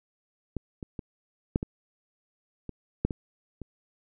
clicks, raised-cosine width 3 ms, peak -18 / -24 / -22 / -10 / -18 / -23 / -10 / -19 / -25 dBFS, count 9, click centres 0.567 / 0.828 / 0.992 / 1.559 / 1.629 / 2.693 / 3.05 / 3.108 / 3.617 s, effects none

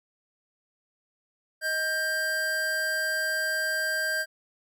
square tone pair together, 629 / 1585 Hz, D#5 / G6, +19 / +19 cents, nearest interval octave + major third, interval 1600 cents, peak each -35 / -27 dBFS, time 1.61-4.26 s, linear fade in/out 50 ms, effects none

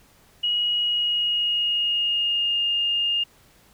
sine tone with pitch glide, 2899 to 2826 Hz, F#7 to F7, -36 to +20 cents, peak -20 dBFS, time 0.43-3.24 s, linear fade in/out 10 ms, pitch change -44 cents, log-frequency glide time 0.81-2.62 s, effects pink hiss -56 dBFS RMS until 3.73 s

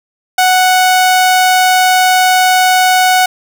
sawtooth tone, 740 Hz, F#5, in tune, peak -3 dBFS, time 0.38-3.26 s, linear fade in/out 5 ms, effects none

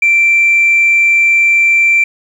sine tone, 2349 Hz, D7, in tune, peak -5 dBFS, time 0.02-2.04 s, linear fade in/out 5 ms, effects tanh soft clip ceiling -3 dBFS + 7-bit

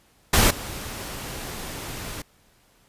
pink noise with level steps, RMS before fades -17 / -34 dBFS, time 0.33-2.22 s, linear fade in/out 5 ms, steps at 0.5 s, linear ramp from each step 10 ms, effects pink hiss -60 dBFS RMS until 2.88 s + resampled to 32000 Hz

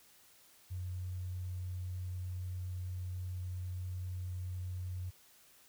triangle tone with tanh clipping, 91 Hz, F#2, 28 cents flat, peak -37 dBFS, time 0.7-5.11 s, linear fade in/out 20 ms, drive 3 dB, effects white hiss -63 dBFS RMS until 5.68 s

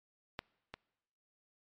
clicks, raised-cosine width 0.3 ms, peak -21 / -27 dBFS, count 2, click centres 0.391 / 0.74 s, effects noise-tail reverb RT60 1.0 s tail -25 dB re dry + MP3 64 kbps

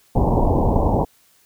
pink low-pass noise, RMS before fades -17 dBFS, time 0.15-1.05 s, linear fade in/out 10 ms, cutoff 1000 Hz, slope 96 dB/octave, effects white hiss -57 dBFS RMS until 1.45 s

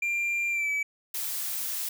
triangle tone with pitch glide, 2382 to 2294 Hz, D7 to D7, +24 to -41 cents, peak -24 dBFS, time 0.02-0.83 s, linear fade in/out 5 ms, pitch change -65 cents, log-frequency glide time 0.5-0.71 s
blue noise, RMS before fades -32 dBFS, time 1.14-1.89 s, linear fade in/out 5 ms
effects none

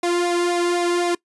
sawtooth tone with flanger, 349.2 Hz, F4, in tune, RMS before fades -20 dBFS, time 0.03-1.15 s, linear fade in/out 5 ms, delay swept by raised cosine 0.64 to 1.63 ms, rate 3.9 Hz, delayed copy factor -0.7, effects noise-tail reverb RT60 0.1 s tail -22 dB re dry + resampled to 24000 Hz

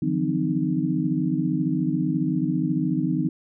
sine tone cluster, 151.2 / 169.4 / 183.9 / 257.3 / 308.1 Hz, D#3 / E3 / F#3 / C4 / D#4, -49 / +48 / -10 / -29 / -17 cents, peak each -28 / -28 / -29 / -26 / -26 dBFS, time 0.02-3.29 s, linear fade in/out 5 ms, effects none

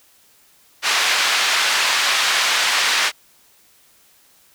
pink band-pass noise, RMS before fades -18 dBFS, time 0.82-3.12 s, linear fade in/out 50 ms, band 1400 to 5200 Hz, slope 12 dB/octave, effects white hiss -54 dBFS RMS until 4.54 s

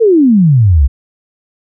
sine exponential sweep, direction down, 477.3 to 61.74 Hz, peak -4 dBFS, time 0-0.88 s, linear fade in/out 20 ms, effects none

